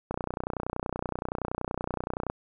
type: click train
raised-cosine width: 1 ms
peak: -16 dBFS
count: 68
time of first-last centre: 0.11-2.3 s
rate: 30.6 Hz
effects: none